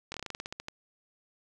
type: slowing click train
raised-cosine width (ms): 0.2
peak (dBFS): -20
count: 13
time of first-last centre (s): 0.12-0.684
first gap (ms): 22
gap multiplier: 1.13
effects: none